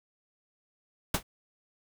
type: noise with exponential decay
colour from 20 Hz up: pink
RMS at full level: -21 dBFS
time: 1.14-1.23 s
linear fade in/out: 5 ms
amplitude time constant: 19 ms
effects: none